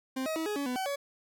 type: tone with pitch steps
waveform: 40% pulse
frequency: 262.1 / 634 / 321.4 / 418.5 / 282.6 / 249.9 / 760 / 564 Hz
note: C4 / D#5 / E4 / G#4 / C#4 / B3 / F#5 / C#5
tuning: +3 / +32 / -44 / +13 / +34 / +21 / +46 / +30 cents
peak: -30 dBFS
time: 0.16-0.96 s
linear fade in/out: 10 ms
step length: 100 ms
effects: none